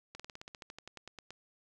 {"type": "slowing click train", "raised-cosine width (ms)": 0.2, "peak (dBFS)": -29, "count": 16, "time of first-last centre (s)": [0.15, 1.306], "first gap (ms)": 46, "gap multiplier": 1.07, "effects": []}